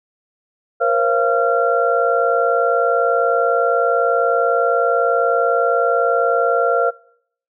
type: tone cluster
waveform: sine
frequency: 474 / 534 / 684 / 1375 Hz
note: A#4 / C5 / F5 / F6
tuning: +29 / +35 / -36 / -27 cents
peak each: -19 dBFS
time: 0.8-6.91 s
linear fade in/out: 20 ms
effects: noise-tail reverb RT60 0.6 s tail -22 dB re dry